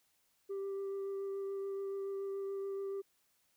sine tone with vibrato, 392.8 Hz, G4, 4 cents sharp, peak -34 dBFS, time 0.49-3.02 s, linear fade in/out 20 ms, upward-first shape triangle, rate 7 Hz, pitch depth 12 cents each way, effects tanh soft clip ceiling -36 dBFS + white hiss -75 dBFS RMS until 3.56 s

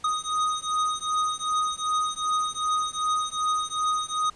square beating tone pair, 1244.5 / 1247.1 Hz, D#6 / D#6, 0 / +4 cents, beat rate 2.6 Hz, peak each -28 dBFS, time 0.04-4.3 s, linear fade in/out 5 ms, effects pink hiss -53 dBFS RMS until 4.35 s + resampled to 22050 Hz

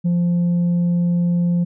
sine tone, 174 Hz, F3, 6 cents flat, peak -12 dBFS, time 0.04-1.65 s, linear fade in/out 20 ms, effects tanh soft clip ceiling -14 dBFS

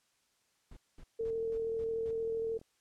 brown noise bursts, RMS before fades -50 dBFS, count 6, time 0.71-2.114 s, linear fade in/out 5 ms, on 59 ms, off 210 ms
sine tone with vibrato, 451.8 Hz, A4, 46 cents sharp, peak -32 dBFS, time 1.19-2.58 s, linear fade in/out 10 ms, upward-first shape sine, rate 13 Hz, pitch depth 11 cents each way
click train, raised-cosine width 2 ms, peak -40 dBFS, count 59, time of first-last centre 1.21-2.614 s, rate 41.3 Hz
effects white hiss -74 dBFS RMS until 2.8 s + low-pass 9000 Hz 12 dB/octave

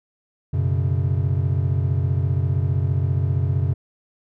triangle chord, F# suspended fourth, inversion none, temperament equal, 92.5 / 123.47 / 138.59 Hz, F#2 / B2 / C#3, 0 / 0 / 0 cents, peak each -19 / -22 / -21 dBFS, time 0.53-3.74 s, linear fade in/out 10 ms, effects none

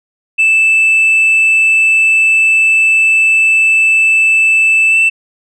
sine tone with pitch glide, 2637 to 2661 Hz, E7 to E7, 0 to +16 cents, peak -4 dBFS, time 0.38-5.1 s, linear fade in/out 20 ms, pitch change +16 cents, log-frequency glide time 4.89-4.97 s, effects tanh soft clip ceiling -5 dBFS

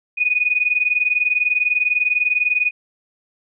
sine tone pair together, 2469 / 2489 Hz, D#7 / D#7, -14 / 0 cents, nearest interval unison, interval 14 cents, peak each -18 / -19 dBFS, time 0.17-2.71 s, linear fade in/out 20 ms, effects none

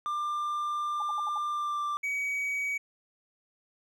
triangle tone with pitch glide, 1192 to 1179 Hz, D6 to D6, +25 to +6 cents, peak -27 dBFS, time 0.06-1.97 s, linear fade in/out 0 ms, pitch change -19 cents, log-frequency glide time 1.49-1.81 s
sine tone bursts, 849 Hz, G#5, 38 cents sharp, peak -35 dBFS, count 5, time 1-1.377 s, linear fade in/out 2 ms, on 21 ms, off 68 ms
triangle tone, 2265 Hz, C#7, 37 cents sharp, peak -27 dBFS, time 2.03-2.78 s, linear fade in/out 10 ms
effects none

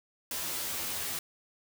white noise with comb filter, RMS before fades -35 dBFS, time 0.31-1.19 s, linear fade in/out 2 ms, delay 12 ms, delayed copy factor +0.95, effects none

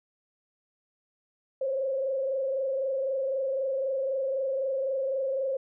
sine tone with frequency modulation, 536 Hz, C5, 42 cents sharp, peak -26 dBFS, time 1.61-5.57 s, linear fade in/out 5 ms, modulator 23.9 Hz, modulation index 0.79, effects none

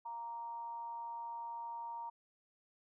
sine tone with amplitude modulation, 932.3 Hz, A#5, in tune, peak -39 dBFS, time 0.05-2.1 s, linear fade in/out 10 ms, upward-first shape sine, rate 233 Hz, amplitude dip 45%, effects none

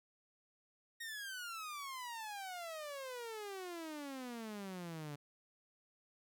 sawtooth exponential sweep, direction down, 1879 to 142.4 Hz, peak -40 dBFS, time 1-5.16 s, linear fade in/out 10 ms, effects none

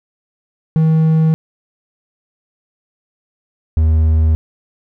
triangle tone pair in turn, 159.2 / 79.21 Hz, D#3 / D#2, +40 / +32 cents, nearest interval octave, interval 1208 cents, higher first, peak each -7 dBFS, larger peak neither, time 0.76-1.34 / 3.77-4.35 s, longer neither, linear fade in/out 0 ms, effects none

